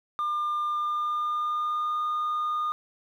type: tone with pitch glide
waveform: sine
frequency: 1200 to 1221.7 Hz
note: D6 to D#6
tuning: +37 to -32 cents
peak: -23 dBFS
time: 0.19-2.72 s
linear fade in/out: 0 ms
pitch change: +31 cents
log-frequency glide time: 0.7-2.02 s
effects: tanh soft clip ceiling -24 dBFS + 10-bit